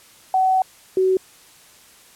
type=tone pair in turn; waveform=sine; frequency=754 / 375.9 Hz; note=F#5 / F#4; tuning=+32 / +27 cents; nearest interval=octave; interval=1205 cents; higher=first; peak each=-14 dBFS; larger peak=neither; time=0.34-0.62 / 0.97-1.17 s; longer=first; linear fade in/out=2 ms; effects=white hiss -49 dBFS RMS until 2.15 s + low-pass 12000 Hz 12 dB/octave